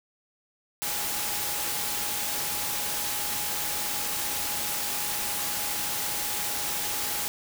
sine tone in noise, 830.6 Hz, G#5, in tune, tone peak -41 dBFS, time 0.82-7.28 s, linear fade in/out 0 ms, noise white, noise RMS -30 dBFS, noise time 0.82-7.28 s, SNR -14 dB, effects none

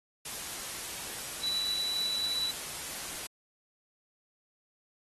sine tone in noise, 3951 Hz, B7, in tune, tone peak -30 dBFS, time 1.43-2.51 s, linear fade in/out 5 ms, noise white, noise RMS -39 dBFS, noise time 0.25-3.27 s, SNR +6 dB, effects AAC 32 kbps

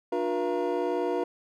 triangle tone cluster, 299 / 360.3 / 479 / 681 / 941 Hz, D4 / F#4 / A#4 / F5 / A#5, +31 / -46 / +47 / -44 / +16 cents, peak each -32 / -28 / -28 / -32 / -34 dBFS, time 0.12-1.24 s, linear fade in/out 5 ms, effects none

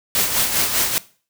white noise with tremolo, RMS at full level -17 dBFS, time 0.15-0.98 s, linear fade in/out 0 ms, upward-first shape sine, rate 5 Hz, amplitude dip 55%, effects noise-tail reverb RT60 0.4 s tail -19 dB re dry

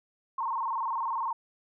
sine tone with vibrato, 987.8 Hz, B5, in tune, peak -28 dBFS, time 0.38-1.33 s, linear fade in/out 5 ms, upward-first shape square, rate 20 Hz, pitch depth 130 cents each way, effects none

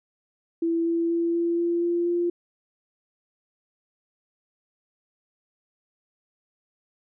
sine tone with pitch steps, 333 / 335.3 / 337.6 / 340 / 342.4 / 344.7 / 347.1 Hz, E4 / E4 / E4 / F4 / F4 / F4 / F4, +18 / +30 / +41 / -46 / -34 / -23 / -11 cents, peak -21 dBFS, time 0.62-2.3 s, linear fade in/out 5 ms, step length 240 ms, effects none

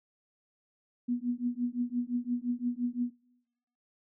sine tone with tremolo, 243.4 Hz, B3, 25 cents flat, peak -25 dBFS, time 1.08-3.11 s, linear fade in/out 10 ms, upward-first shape triangle, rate 5.8 Hz, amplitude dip 100%, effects noise-tail reverb RT60 0.9 s tail -22 dB re dry

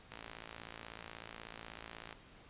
click train, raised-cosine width 0.3 ms, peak -30 dBFS, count 114, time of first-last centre 0.12-2.127 s, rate 56.3 Hz, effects pink hiss -59 dBFS RMS until 2.49 s + resampled to 8000 Hz

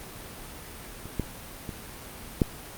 clicks, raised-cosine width 3 ms, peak -27 / -14 / -21 / -7 dBFS, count 4, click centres 1.056 / 1.197 / 1.692 / 2.418 s, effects pink hiss -42 dBFS RMS until 2.77 s + Opus 32 kbps

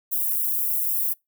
white high-pass noise, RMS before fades -24 dBFS, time 0.11-1.14 s, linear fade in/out 20 ms, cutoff 12000 Hz, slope 24 dB/octave, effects noise-tail reverb RT60 0.2 s tail -26 dB re dry

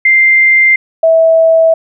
sine tone pair in turn, 2093 / 651.7 Hz, C7 / E5, 0 / -20 cents, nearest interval octave + minor sixth, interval 2020 cents, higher first, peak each -4 dBFS, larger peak neither, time 0.05-0.76 / 1.03-1.74 s, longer neither, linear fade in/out 5 ms, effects none

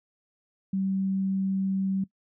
sine tone, 192.4 Hz, G3, 32 cents flat, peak -24 dBFS, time 0.73-2.04 s, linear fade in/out 5 ms, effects noise-tail reverb RT60 0.1 s tail -19 dB re dry

